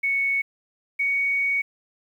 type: tone pair in turn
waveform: sine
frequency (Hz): 2217 / 2236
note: C#7 / C#7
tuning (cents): 0 / +14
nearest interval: unison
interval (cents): 14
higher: second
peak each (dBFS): -20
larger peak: neither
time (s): 0.03-0.42 / 0.99-1.62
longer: second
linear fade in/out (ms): 10
effects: 9-bit